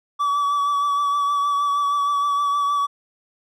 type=tone with vibrato; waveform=triangle; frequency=1146 Hz; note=D6; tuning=43 cents flat; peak=-16 dBFS; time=0.19-2.87 s; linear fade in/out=20 ms; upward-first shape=triangle; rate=6.4 Hz; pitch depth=28 cents each way; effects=none